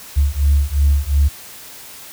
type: beating tone pair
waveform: sine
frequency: 69.9 / 72.7 Hz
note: C#2 / D2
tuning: +15 / -17 cents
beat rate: 2.8 Hz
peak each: -14 dBFS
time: 0.16-1.29 s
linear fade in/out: 20 ms
effects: tanh soft clip ceiling -6 dBFS + white hiss -37 dBFS RMS until 2.12 s